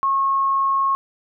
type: tone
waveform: sine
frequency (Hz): 1089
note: C#6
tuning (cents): -31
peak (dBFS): -16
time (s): 0.03-0.95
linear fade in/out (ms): 0
effects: none